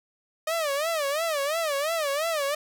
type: tone with vibrato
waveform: sawtooth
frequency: 609 Hz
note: D#5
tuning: 37 cents flat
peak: -21 dBFS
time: 0.47-2.55 s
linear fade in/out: 5 ms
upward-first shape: sine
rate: 2.9 Hz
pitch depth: 170 cents each way
effects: none